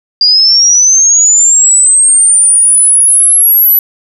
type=linear sweep; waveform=sine; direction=up; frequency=4782 to 11950 Hz; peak=-3 dBFS; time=0.21-3.79 s; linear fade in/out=2 ms; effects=none